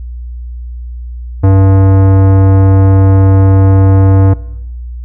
sine tone with tanh clipping, 96.4 Hz, G2, 28 cents flat, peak -5 dBFS, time 1.43-4.34 s, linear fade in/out 10 ms, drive 18 dB, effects noise-tail reverb RT60 0.9 s tail -21 dB re dry + added 60 Hz sine -20 dBFS peak until 5.04 s

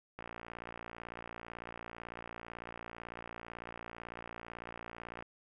click train, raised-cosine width 0.5 ms, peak -29 dBFS, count 293, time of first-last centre 0.19-5.224 s, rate 58 Hz, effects none

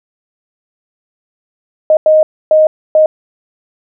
sine tone bursts at uneven times, 622 Hz, D#5, 1 cent flat, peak -4 dBFS, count 4, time 1.9-1.97 / 2.06-2.23 / 2.51-2.67 / 2.95-3.06 s, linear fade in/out 2 ms, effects none

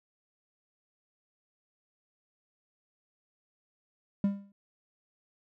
triangle tone with exponential decay, 199.6 Hz, G3, 32 cents sharp, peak -19 dBFS, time 4.24-4.52 s, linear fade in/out 2 ms, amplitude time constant 59 ms, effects none

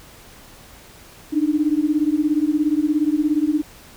sine beating tone pair, 293.7 / 310.7 Hz, D4 / D#4, 0 / -2 cents, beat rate 17 Hz, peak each -19 dBFS, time 1.32-3.62 s, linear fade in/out 20 ms, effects pink hiss -45 dBFS RMS until 3.96 s

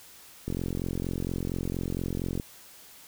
click train, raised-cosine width 3 ms, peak -18 dBFS, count 86, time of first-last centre 0.48-2.399 s, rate 44.3 Hz, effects white hiss -51 dBFS RMS until 3.07 s

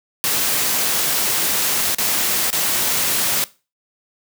white noise with dropouts, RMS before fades -19 dBFS, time 0.24-3.44 s, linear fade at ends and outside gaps 0 ms, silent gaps 1.947-1.984 / 2.503-2.529 s, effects noise-tail reverb RT60 0.3 s tail -19 dB re dry + high-pass 100 Hz 12 dB/octave

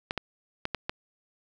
clicks, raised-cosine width 0.3 ms, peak -13 dBFS, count 5, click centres 0.109 / 0.177 / 0.654 / 0.747 / 0.895 s, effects none

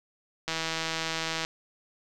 click train, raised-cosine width 0.2 ms, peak -13 dBFS, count 158, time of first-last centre 0.48-1.449 s, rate 162 Hz, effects none

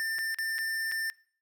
square tone with dropouts, 1792 Hz, A6, 31 cents sharp, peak -30 dBFS, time 0-1.1 s, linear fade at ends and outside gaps 0 ms, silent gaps 0.185-0.189 / 0.345-0.386 / 0.583-0.588 / 0.915-0.92 s, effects noise-tail reverb RT60 0.5 s tail -23 dB re dry

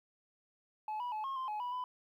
sine tone with pitch steps, 858 / 977 / 859 / 1079 / 1044 / 846 / 981 / 1000 Hz, A5 / B5 / A5 / C#6 / C6 / G#5 / B5 / B5, -44 / -19 / -42 / -47 / -4 / +32 / -12 / +21 cents, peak -33 dBFS, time 0.88-1.84 s, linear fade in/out 2 ms, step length 120 ms, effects tanh soft clip ceiling -35 dBFS + 12-bit

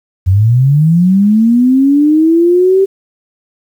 sine linear sweep, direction up, 88.5 to 392 Hz, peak -5 dBFS, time 0.26-2.86 s, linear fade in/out 20 ms, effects 7-bit

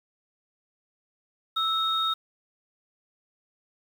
sine tone pair together, 1313 / 3721 Hz, E6 / A#7, -7 / -4 cents, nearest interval octave + tritone, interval 1803 cents, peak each -26 dBFS, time 1.56-2.14 s, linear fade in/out 10 ms, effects 8-bit

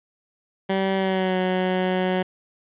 15% pulse tone with pitch glide, 192.4 to 184.67 Hz, G3 to F#3, -32 to -3 cents, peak -14 dBFS, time 0.69-2.23 s, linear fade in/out 10 ms, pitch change -71 cents, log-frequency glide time 0.96-1.37 s, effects resampled to 8000 Hz + 8-bit

